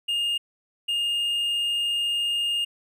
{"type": "tone pair in turn", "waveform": "triangle", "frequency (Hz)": [2831, 2831], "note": ["F7", "F7"], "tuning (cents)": [23, 23], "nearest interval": "unison", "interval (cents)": 0, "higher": "neither", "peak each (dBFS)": -21, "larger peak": "neither", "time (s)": [[0.08, 0.38], [0.88, 2.65]], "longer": "second", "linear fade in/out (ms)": 10, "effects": []}